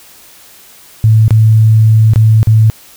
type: tone with dropouts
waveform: sine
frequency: 110 Hz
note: A2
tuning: in tune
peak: -3 dBFS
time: 1.04-2.7 s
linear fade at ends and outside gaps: 0 ms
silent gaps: 1.281-1.307 / 2.135-2.159 / 2.43-2.472 s
effects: white hiss -39 dBFS RMS until 2.96 s